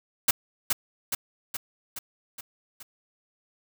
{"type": "noise with echo", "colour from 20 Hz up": "white", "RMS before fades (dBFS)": -20, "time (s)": [0.28, 0.31], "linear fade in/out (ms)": 5, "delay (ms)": 420, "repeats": 6, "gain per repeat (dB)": -4, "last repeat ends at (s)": 2.83, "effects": []}